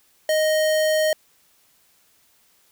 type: tone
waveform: square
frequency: 622.3 Hz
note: D#5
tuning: in tune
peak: -18 dBFS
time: 0.29-1.13 s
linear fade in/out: 2 ms
effects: white hiss -60 dBFS RMS until 2.71 s